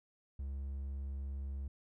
triangle tone, 68.6 Hz, C#2, 17 cents flat, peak -36 dBFS, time 0.39-1.68 s, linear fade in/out 5 ms, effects none

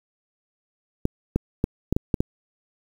clicks, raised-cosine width 3 ms, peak -7 dBFS, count 7, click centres 1.054 / 1.36 / 1.641 / 1.926 / 1.965 / 2.142 / 2.205 s, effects 7-bit

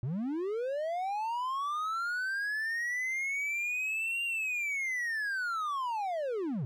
triangle linear two-way sweep, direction up then down, 111.6 to 2794 to 111.6 Hz, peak -29 dBFS, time 0.03-6.65 s, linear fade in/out 0 ms, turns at 4.24 s, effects none

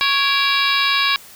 harmonic tone with a mistuned harmonic, 554.4 Hz, C#5, in tune, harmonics 2 / 3 / 4 / 5 / 6 / 7 / 8 / 9, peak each -21 / -23 / -21 / -24 / -25 / -21 / -27 / -27 dBFS, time 0.01-1.16 s, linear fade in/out 0 ms, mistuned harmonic 4, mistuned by +89 cents, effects white hiss -42 dBFS RMS until 1.35 s

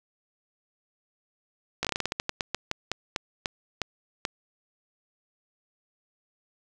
slowing click train, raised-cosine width 0.2 ms, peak -10 dBFS, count 19, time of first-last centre 1.83-4.252 s, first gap 17 ms, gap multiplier 1.21, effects none

